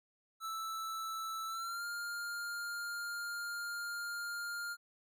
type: tone with pitch glide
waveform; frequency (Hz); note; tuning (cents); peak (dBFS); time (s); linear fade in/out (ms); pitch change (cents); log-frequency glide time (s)
square; 1318.5 to 1405; E6 to F6; 0 to +10; -39; 0.4-4.77; 50; +110; 1.47-1.85
effects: none